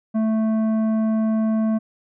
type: tone with tanh clipping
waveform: sine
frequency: 220 Hz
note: A3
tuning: in tune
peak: -19 dBFS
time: 0.14-1.79 s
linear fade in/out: 20 ms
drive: 10 dB
effects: none